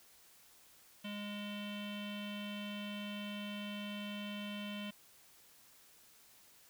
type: tone with low-pass filter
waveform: square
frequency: 205.9 Hz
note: G#3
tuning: 15 cents flat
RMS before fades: -43 dBFS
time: 1.04-4.91 s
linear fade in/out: 10 ms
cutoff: 3000 Hz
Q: 7
effects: white hiss -63 dBFS RMS until 6.69 s